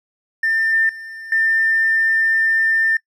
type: tone with level steps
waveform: triangle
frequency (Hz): 1796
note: A6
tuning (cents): +35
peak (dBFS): -12 / -9 / -29 / -10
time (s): 0.43-2.97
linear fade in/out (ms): 5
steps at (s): 0.73 / 0.89 / 1.32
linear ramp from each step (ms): 2
effects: noise-tail reverb RT60 0.1 s tail -26 dB re dry + tanh soft clip ceiling -11 dBFS